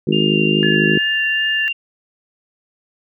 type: harmonic tone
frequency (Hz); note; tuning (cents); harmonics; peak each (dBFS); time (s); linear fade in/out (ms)
52; G#1; +3; 3 / 4 / 5 / 6 / 7 / 8 / 9; -20 / -19 / -24 / -22 / -19 / -26 / -29; 0.07-0.98; 5
type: tone with vibrato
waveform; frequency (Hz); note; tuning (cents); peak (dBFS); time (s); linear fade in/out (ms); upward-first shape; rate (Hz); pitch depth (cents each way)
sine; 2794; F7; 0; -18; 0.12-1.73; 10; sine; 2.4; 11
type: tone with pitch glide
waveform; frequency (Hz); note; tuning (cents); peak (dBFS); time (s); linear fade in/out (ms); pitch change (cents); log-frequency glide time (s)
sine; 1718 to 1752.1; A6 to A6; -42 to -8; -18; 0.63-1.68; 0; +34; 0.85-1.11
effects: none